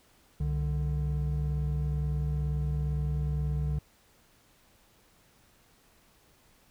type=tone pair together; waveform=triangle; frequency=65.9 / 148.09 Hz; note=C2 / D3; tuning=+13 / +15 cents; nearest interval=octave + major second; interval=1402 cents; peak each=-28 dBFS; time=0.4-3.79 s; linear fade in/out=5 ms; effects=pink hiss -63 dBFS RMS until 6.7 s